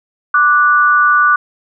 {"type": "tone pair together", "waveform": "sine", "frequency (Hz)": [1174.7, 1471.1], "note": ["D6", "F#6"], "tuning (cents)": [0, -10], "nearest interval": "major third", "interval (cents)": 390, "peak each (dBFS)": -10, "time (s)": [0.34, 1.36], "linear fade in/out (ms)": 5, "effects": []}